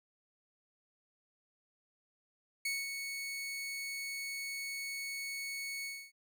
sawtooth tone with ADSR envelope, 2215 Hz, C#7, 2 cents flat, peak -29 dBFS, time 2.65-6.12 s, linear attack 5 ms, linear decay 210 ms, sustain -6 dB, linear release 270 ms, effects none

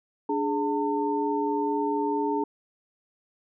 sine tone cluster, 292.5 / 417 / 901 Hz, D4 / G#4 / A5, -7 / +7 / +41 cents, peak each -28 dBFS, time 0.29-2.44 s, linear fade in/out 5 ms, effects none

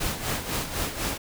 pink noise with tremolo, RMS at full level -27 dBFS, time 0-1.18 s, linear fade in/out 10 ms, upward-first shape sine, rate 4 Hz, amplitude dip 65%, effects none

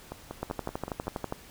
two click trains, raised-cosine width 1 ms, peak -22 / -17 dBFS, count 6 / 12, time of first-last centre 0.12-1.071 / 0.43-1.324 s, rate 5.26 / 12.3 Hz, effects pink hiss -51 dBFS RMS until 1.5 s

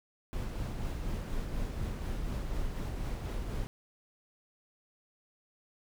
brown noise with tremolo, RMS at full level -34 dBFS, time 0.33-3.67 s, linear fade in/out 0 ms, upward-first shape sine, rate 4.1 Hz, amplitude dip 30%, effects none

